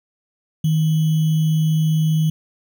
sine tone with sample-and-hold, 157.5 Hz, D#3, 21 cents sharp, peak -14 dBFS, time 0.64-2.3 s, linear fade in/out 5 ms, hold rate 3150 Hz, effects none

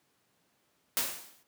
white noise with exponential decay, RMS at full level -27 dBFS, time 0.97-1.43 s, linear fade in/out 0 ms, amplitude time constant 99 ms, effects pink hiss -72 dBFS RMS until 1.47 s + high-pass 150 Hz 12 dB/octave

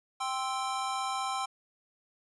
square chord, C major, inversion second, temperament equal, 784 / 1046.5 / 1318.5 Hz, G5 / C6 / E6, 0 / 0 / 0 cents, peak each -35 / -36 / -38 dBFS, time 0.2-1.46 s, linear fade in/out 10 ms, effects resampled to 24000 Hz

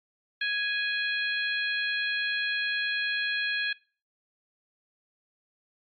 harmonic tone, 830.6 Hz, G#5, in tune, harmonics 2 / 3 / 4 / 5, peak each -28 / -32 / -34 / -36 dBFS, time 0.41-3.73 s, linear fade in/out 5 ms, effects noise-tail reverb RT60 0.4 s tail -22 dB re dry + MP3 32 kbps

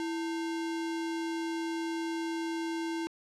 sine tone with sample-and-hold, 329.8 Hz, E4, 1 cent sharp, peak -31 dBFS, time 0-3.07 s, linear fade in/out 0 ms, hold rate 1225 Hz, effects low-pass 7000 Hz 12 dB/octave

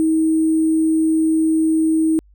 sine tone with sample-and-hold, 318.3 Hz, D#4, 39 cents sharp, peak -13 dBFS, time 0-2.19 s, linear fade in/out 0 ms, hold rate 8820 Hz, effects added 50 Hz sine -47 dBFS peak until 2.34 s

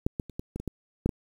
clicks, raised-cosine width 3 ms, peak -11 / -17 / -30 / -20 / -21 / -23 / -18 / -11 / -17 dBFS, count 9, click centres 0.065 / 0.198 / 0.297 / 0.395 / 0.56 / 0.6 / 0.677 / 1.06 / 1.092 s, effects 8-bit

